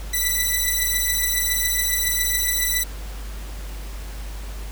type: beating tone pair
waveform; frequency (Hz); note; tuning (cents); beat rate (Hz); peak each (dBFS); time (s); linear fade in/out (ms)
5% pulse; 1975.5 / 1982.7; B6 / B6; 0 / +6; 7.2; -12; 0.13-2.84; 10
effects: added 50 Hz sine -30 dBFS peak until 4.71 s + pink hiss -41 dBFS RMS until 4.71 s